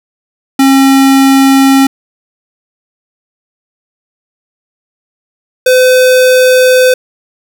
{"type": "tone pair in turn", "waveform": "square", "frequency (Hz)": [270, 508.7], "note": ["C#4", "C5"], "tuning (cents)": [-45, -49], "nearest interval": "major seventh", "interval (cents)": 1096, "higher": "second", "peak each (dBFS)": -4, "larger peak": "neither", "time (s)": [[0.59, 1.87], [5.66, 6.94]], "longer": "neither", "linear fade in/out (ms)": 5, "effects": []}